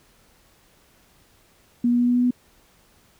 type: tone with pitch steps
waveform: sine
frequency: 240.2 / 241.6 / 243 / 244.4 / 245.8 / 247.2 Hz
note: B3 / B3 / B3 / B3 / B3 / B3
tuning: -48 / -38 / -28 / -18 / -8 / +2 cents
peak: -16 dBFS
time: 1.84-2.308 s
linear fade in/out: 5 ms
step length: 78 ms
effects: pink hiss -58 dBFS RMS until 3.19 s